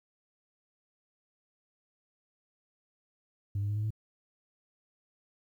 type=tone with pitch steps; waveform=sine; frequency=100 / 102.04 / 104.13 / 106.25 / 108.42 Hz; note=G2 / G#2 / G#2 / G#2 / A2; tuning=+35 / -30 / +5 / +40 / -25 cents; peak=-27 dBFS; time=3.55-3.905 s; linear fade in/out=5 ms; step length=71 ms; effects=tanh soft clip ceiling -27 dBFS + 11-bit